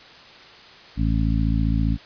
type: harmonic tone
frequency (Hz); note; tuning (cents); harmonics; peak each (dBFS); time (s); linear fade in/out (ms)
55; A1; 0; 1 / 2 / 3 / 4 / 5; -21 / -24 / -26 / -27 / -28; 0.96-1.98; 50
effects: white hiss -45 dBFS RMS until 2.05 s + resampled to 11025 Hz